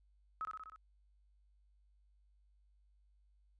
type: tone with echo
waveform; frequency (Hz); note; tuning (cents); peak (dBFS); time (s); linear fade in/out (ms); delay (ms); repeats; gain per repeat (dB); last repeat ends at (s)
sine; 1283; E6; -47; -37; 0.41-0.45; 0; 62; 5; -3; 0.76
effects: added 50 Hz sine -67 dBFS peak until 3.59 s + resampled to 22050 Hz